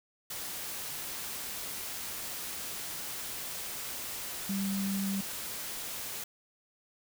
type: tone in noise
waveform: sine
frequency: 196 Hz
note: G3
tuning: in tune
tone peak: -30 dBFS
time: 4.49-5.21 s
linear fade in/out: 5 ms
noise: white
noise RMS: -39 dBFS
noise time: 0.3-6.24 s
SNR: +6 dB
effects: none